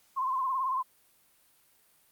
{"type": "tone with vibrato", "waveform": "sine", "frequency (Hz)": 1046.5, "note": "C6", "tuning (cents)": 0, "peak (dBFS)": -27, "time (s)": [0.16, 0.83], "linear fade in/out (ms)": 20, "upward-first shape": "sine", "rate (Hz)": 18, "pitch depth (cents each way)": 68, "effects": ["white hiss -65 dBFS RMS until 2.11 s", "Opus 48 kbps"]}